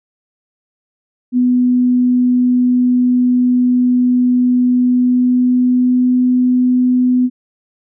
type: tone with pitch glide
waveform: sine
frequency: 248.5 to 250.7 Hz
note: B3 to B3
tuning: +11 to +26 cents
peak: -9 dBFS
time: 1.32-7.3 s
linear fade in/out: 50 ms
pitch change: +15 cents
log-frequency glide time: 4.79-6.17 s
effects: none

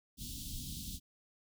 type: band-stop noise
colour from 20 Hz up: pink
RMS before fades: -43 dBFS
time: 0.17-1 s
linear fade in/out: 50 ms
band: 280 to 3200 Hz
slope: 48 dB/octave
effects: none

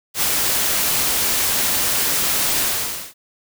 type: noise with ADSR envelope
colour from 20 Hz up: white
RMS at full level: -17 dBFS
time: 0.14-3.14 s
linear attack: 87 ms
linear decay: 9 ms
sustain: -2 dB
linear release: 520 ms
effects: none

